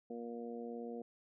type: harmonic tone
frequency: 118 Hz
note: A#2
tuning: 22 cents sharp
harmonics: 2 / 3 / 4 / 5 / 6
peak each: -45 / -51 / -45 / -57 / -53 dBFS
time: 0.1-1.02 s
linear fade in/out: 5 ms
effects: none